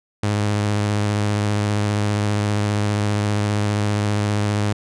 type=tone with vibrato; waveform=sawtooth; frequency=103.83 Hz; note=G#2; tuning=in tune; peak=-14 dBFS; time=0.23-4.73 s; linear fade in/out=5 ms; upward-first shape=sine; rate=15 Hz; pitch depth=23 cents each way; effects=resampled to 22050 Hz